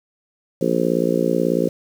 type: harmonic tone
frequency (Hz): 58.27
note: A#1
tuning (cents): 0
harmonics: 3 / 4 / 5 / 6 / 7 / 8 / 9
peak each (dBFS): -24 / -24 / -24 / -24 / -24 / -24 / -24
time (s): 0.61-1.69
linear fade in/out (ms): 5
effects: 7-bit